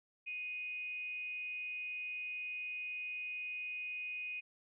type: tone with frequency modulation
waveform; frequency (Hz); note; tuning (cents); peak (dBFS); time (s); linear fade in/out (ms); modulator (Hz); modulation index
sine; 2489; D#7; 0; -39; 0.26-4.41; 20; 351; 0.24
effects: none